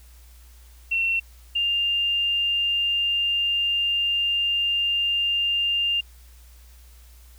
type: tone pair in turn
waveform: sine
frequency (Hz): 2714 / 2800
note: E7 / F7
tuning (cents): +50 / +4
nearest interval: minor second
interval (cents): 54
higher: second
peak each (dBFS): -20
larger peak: neither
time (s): 0.91-1.2 / 1.55-6.01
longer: second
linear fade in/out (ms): 10
effects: added 60 Hz sine -46 dBFS peak until 7.38 s + white hiss -56 dBFS RMS until 7.38 s